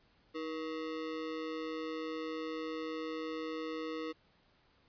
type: ring-modulated tone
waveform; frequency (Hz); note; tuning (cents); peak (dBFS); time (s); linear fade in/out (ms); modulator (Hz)
square; 397; G4; +22; -35; 0.34-4.13; 20; 81.7
effects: pink hiss -69 dBFS RMS until 4.88 s + resampled to 11025 Hz